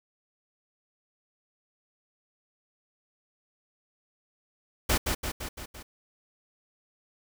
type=noise with echo; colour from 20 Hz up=pink; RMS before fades=-24 dBFS; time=4.89-4.98 s; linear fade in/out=10 ms; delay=170 ms; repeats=5; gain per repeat=-4 dB; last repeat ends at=5.83 s; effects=none